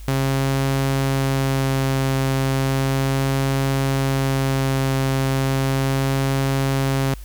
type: tone with vibrato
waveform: sawtooth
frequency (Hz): 134.9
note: C#3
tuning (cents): -47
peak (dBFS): -14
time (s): 0.08-7.14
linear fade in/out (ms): 0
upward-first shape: sine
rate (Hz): 0.35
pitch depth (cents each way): 10
effects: added 50 Hz sine -33 dBFS peak until 7.24 s + white hiss -48 dBFS RMS until 7.24 s